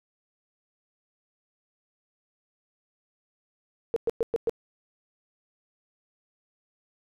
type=tone bursts; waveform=sine; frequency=460.8 Hz; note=A#4; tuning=20 cents flat; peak=-21 dBFS; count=5; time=3.94-4.495 s; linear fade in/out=0 ms; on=23 ms; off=110 ms; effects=none